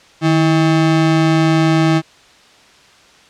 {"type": "ring-modulated tone", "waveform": "square", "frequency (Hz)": 239.9, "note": "A#3", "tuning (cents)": 50, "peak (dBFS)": -8, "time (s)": [0.21, 2.02], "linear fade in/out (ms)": 50, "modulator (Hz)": 84.8, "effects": ["white hiss -46 dBFS RMS until 3.29 s", "low-pass 5000 Hz 12 dB/octave"]}